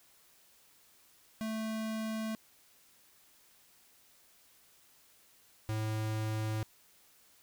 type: tone pair in turn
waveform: square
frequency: 220 / 108.93 Hz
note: A3 / A2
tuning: 0 / -17 cents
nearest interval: octave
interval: 1217 cents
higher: first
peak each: -35 / -33 dBFS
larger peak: second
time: 1.41-2.35 / 5.69-6.63 s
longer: neither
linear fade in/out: 0 ms
effects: white hiss -64 dBFS RMS until 7.42 s